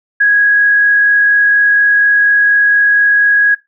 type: tone with frequency modulation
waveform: sine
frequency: 1658 Hz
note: G#6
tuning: 3 cents flat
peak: -6 dBFS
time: 0.2-3.55 s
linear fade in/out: 10 ms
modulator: 44.2 Hz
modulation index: 0.32
effects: noise-tail reverb RT60 0.2 s tail -18 dB re dry